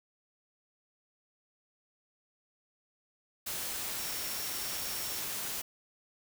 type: tone in noise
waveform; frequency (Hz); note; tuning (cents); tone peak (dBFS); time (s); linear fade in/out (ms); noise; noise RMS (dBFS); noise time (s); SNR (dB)
sine; 5520; F8; -21; -44; 3.98-5.21; 10; white; -37; 3.46-5.62; -10
effects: none